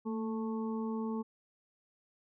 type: harmonic tone with a mistuned harmonic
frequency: 220 Hz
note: A3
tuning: in tune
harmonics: 1 / 2 / 4 / 5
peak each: -34 / -40 / -46 / -48 dBFS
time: 0.05-1.23 s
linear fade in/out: 20 ms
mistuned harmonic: 1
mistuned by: +34 cents
effects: none